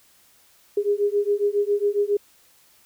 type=beating tone pair; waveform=sine; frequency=405.4 / 412.7 Hz; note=G#4 / G#4; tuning=-42 / -11 cents; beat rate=7.3 Hz; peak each=-22 dBFS; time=0.77-2.17 s; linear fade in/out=5 ms; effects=white hiss -57 dBFS RMS until 2.85 s